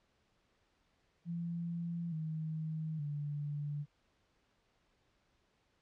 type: tone with pitch steps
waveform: sine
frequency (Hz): 170 / 157.7 / 146.29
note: F3 / D#3 / D3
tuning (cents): -46 / +24 / -6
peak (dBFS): -36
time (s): 1.25-3.86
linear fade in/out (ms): 50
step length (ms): 870
effects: pink hiss -75 dBFS RMS until 5.81 s + low-pass 5000 Hz 12 dB/octave